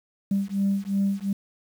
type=beating tone pair; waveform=sine; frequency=196.2 / 199 Hz; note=G3 / G3; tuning=+2 / +26 cents; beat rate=2.8 Hz; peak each=-24 dBFS; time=0.31-1.33 s; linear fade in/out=5 ms; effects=tanh soft clip ceiling -16 dBFS + 8-bit